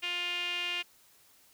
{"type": "tone with band-pass filter", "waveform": "sawtooth", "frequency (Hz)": 352.2, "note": "F4", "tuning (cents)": 15, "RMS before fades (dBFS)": -34, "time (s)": [0.02, 0.83], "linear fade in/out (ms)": 20, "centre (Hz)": 2700, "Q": 6.5, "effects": ["white hiss -62 dBFS RMS until 1.53 s"]}